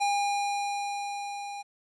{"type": "tone with level ramp", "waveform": "square", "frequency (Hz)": 810, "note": "G#5", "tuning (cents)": -43, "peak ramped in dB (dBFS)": [-24, -37], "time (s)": [0, 1.63], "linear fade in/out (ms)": 20, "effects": ["resampled to 22050 Hz", "11-bit"]}